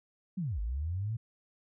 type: linear two-way sweep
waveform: sine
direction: down then up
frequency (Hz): 198.6 to 49.09 to 117.3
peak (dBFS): -31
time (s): 0.37-1.17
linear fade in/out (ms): 10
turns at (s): 0.6
effects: none